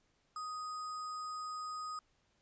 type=tone with sample-and-hold; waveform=sine; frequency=1249 Hz; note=D#6; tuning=6 cents sharp; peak=-39 dBFS; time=0.36-1.99 s; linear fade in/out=2 ms; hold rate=6300 Hz; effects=pink hiss -75 dBFS RMS until 2.41 s + resampled to 16000 Hz